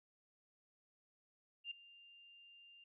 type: tone with ADSR envelope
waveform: sine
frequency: 2794 Hz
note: F7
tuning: in tune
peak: -40 dBFS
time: 1.64-2.84 s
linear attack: 70 ms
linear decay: 7 ms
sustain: -19 dB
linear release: 4 ms
effects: none